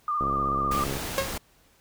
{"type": "tone with vibrato", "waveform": "sine", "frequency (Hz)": 1200, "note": "D6", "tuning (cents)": 37, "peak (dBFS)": -24, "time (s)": [0.08, 0.84], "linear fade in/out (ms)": 2, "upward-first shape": "square", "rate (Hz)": 16, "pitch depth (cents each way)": 31}
{"type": "click train", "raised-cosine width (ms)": 2, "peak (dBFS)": -19, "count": 53, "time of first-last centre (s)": [0.21, 0.969], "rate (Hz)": 68.5}
{"type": "noise", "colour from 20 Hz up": "pink", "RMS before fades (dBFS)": -33, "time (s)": [0.71, 1.38], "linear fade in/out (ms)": 5}
{"type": "tone with exponential decay", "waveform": "sawtooth", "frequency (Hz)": 542, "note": "C#5", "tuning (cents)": -39, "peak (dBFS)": -16, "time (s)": [1.18, 1.36], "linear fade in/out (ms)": 0, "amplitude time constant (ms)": 37}
{"effects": ["pink hiss -61 dBFS RMS until 1.8 s"]}